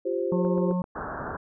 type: chord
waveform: sine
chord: F suspended second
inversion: none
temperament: just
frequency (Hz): 349.2 / 392.9 / 523.8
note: F4 / G4 / C5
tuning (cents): 0 / +4 / +2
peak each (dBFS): -29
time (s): 0.05-0.73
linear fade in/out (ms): 10
type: harmonic tone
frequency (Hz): 180.3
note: F#3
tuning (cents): -45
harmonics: 1 / 3 / 5 / 6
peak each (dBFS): -24 / -34 / -38 / -40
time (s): 0.32-0.82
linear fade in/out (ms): 2
type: click train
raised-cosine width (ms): 1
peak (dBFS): -26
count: 4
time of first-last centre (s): 0.45-0.841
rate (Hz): 7.67
type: low-pass noise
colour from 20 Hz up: white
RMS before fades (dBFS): -34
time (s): 0.95-1.37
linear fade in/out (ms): 10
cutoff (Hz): 1600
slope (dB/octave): 96
effects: none